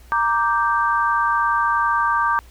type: chord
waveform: sine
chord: G minor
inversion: first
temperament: equal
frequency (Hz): 932.3 / 1174.7 / 1568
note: Bb5 / D6 / G6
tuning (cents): 0 / 0 / 0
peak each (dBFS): -21 / -19 / -22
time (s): 0.12-2.39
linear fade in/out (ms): 0
effects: added 60 Hz sine -43 dBFS peak until 2.5 s + pink hiss -52 dBFS RMS until 2.5 s